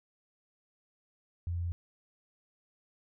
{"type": "tone", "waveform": "sine", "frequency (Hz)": 86.3, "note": "F2", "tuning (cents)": -20, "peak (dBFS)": -31, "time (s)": [1.47, 1.72], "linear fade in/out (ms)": 0, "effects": []}